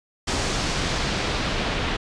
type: noise with low-pass filter sweep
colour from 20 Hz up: pink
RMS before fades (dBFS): -25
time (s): 0.27-1.97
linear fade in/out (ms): 10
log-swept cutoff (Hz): 6900 to 3300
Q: 1.1
effects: resampled to 22050 Hz